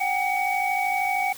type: tone cluster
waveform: sine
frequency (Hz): 744 / 797 / 2258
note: F#5 / G5 / C#7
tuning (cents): +9 / +28 / +31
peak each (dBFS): -26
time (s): 0-1.33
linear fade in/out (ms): 10
effects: white hiss -41 dBFS RMS until 1.37 s